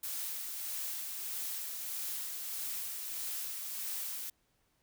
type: noise with tremolo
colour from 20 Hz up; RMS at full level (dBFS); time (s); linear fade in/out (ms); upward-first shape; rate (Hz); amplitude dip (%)
blue; -38; 0.03-4.3; 5; sine; 1.6; 30
effects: pink hiss -75 dBFS RMS until 4.82 s